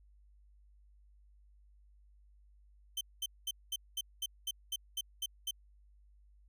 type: tone bursts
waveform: sawtooth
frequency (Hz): 3100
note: G7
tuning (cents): -20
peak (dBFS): -31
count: 11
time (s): 2.97-5.51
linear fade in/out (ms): 5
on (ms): 40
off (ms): 210
effects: added 50 Hz sine -60 dBFS peak until 6.48 s